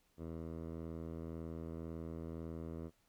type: tone with low-pass filter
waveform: 10% pulse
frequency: 81.9 Hz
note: E2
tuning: 11 cents flat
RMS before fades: -45 dBFS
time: 0.17-2.91 s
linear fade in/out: 50 ms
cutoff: 750 Hz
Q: 0.59
effects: pink hiss -75 dBFS RMS until 3.08 s